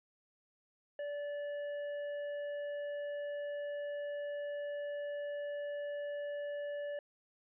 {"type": "tone with tanh clipping", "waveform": "triangle", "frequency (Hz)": 580, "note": "D5", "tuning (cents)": -22, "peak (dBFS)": -39, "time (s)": [0.99, 6.99], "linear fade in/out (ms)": 2, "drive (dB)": 13, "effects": ["resampled to 8000 Hz"]}